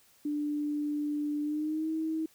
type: tone with pitch glide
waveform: sine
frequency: 295.3 to 318.3 Hz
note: D4 to D#4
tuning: +10 to +39 cents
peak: -29 dBFS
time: 0.25-2.26 s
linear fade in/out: 5 ms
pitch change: +129 cents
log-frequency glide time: 1.42-1.89 s
effects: white hiss -63 dBFS RMS until 2.34 s